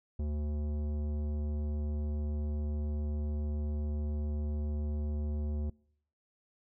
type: tone with tanh clipping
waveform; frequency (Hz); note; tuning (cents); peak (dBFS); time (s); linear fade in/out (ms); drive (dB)
triangle; 74.4; D2; +23; -33; 0.19-5.7; 5; 18
effects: noise-tail reverb RT60 0.7 s tail -26 dB re dry